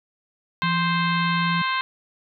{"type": "harmonic tone", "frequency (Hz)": 523.3, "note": "C5", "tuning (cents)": 0, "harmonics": [2, 3, 4, 5, 6, 7, 8], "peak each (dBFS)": [-24, -28, -30, -32, -34, -35, -36], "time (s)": [0.62, 1.81], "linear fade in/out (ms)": 0}
{"type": "tone", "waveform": "sine", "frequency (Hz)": 170, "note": "F3", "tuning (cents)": -46, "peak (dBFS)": -23, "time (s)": [0.63, 1.62], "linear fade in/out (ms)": 5}
{"effects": []}